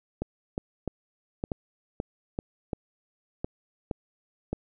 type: clicks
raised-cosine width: 2 ms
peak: -16 dBFS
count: 11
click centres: 0.22 / 0.579 / 0.877 / 1.439 / 1.518 / 2.001 / 2.389 / 2.732 / 3.445 / 3.912 / 4.53 s
effects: none